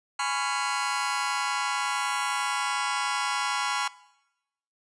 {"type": "chord", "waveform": "sawtooth", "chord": "C# dominant seventh", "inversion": "second", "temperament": "just", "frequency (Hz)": [831.5, 997.9, 1108.7, 1385.9], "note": ["G#5", "B5", "C#6", "E#6"], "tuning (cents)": [2, 18, 0, -14], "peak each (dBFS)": -28, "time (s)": [0.19, 3.88], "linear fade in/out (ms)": 5, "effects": ["noise-tail reverb RT60 0.9 s tail -20 dB re dry", "resampled to 22050 Hz"]}